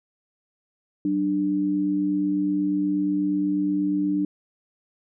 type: tone pair together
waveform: sine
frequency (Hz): 188.8 / 297.1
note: F#3 / D4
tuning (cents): +35 / +20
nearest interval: minor sixth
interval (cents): 785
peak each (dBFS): -28 / -21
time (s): 1.05-4.25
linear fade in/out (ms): 2
effects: none